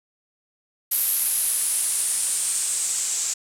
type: noise with low-pass filter sweep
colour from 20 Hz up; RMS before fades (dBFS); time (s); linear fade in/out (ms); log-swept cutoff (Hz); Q
blue; -24; 0.91-3.34; 10; 12000 to 7300; 4.8
effects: none